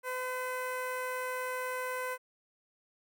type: tone with notch filter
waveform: 15% pulse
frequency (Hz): 508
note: B4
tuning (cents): +49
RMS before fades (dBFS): -36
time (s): 0.03-2.18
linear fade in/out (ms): 50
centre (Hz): 4800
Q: 1.3
effects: none